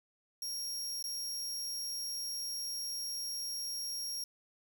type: tone with dropouts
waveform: sawtooth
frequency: 5588 Hz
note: F8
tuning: in tune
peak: -34 dBFS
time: 0.42-4.24 s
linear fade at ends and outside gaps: 2 ms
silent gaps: 1.026-1.04 s
effects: 10-bit